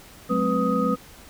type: tone cluster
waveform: sine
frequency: 185.9 / 215.5 / 262.1 / 495.7 / 1253 Hz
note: F#3 / A3 / C4 / B4 / D#6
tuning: +8 / -36 / +3 / +6 / +12 cents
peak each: -26 dBFS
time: 0.29-0.96 s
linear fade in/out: 20 ms
effects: pink hiss -47 dBFS RMS until 1.29 s